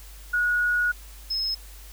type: tone pair in turn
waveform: sine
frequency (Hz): 1454 / 5170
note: F#6 / E8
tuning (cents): -31 / -34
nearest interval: octave + minor seventh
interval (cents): 2197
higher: second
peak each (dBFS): -20 / -24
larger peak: first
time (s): 0.33-0.92 / 1.3-1.55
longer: first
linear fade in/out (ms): 10
effects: added 50 Hz sine -42 dBFS peak until 1.92 s + white hiss -49 dBFS RMS until 1.92 s